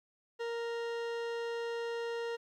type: tone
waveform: 40% pulse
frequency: 466.2 Hz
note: A#4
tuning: in tune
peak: -34 dBFS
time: 0.39-2.37 s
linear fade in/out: 20 ms
effects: low-pass 4000 Hz 12 dB/octave + 12-bit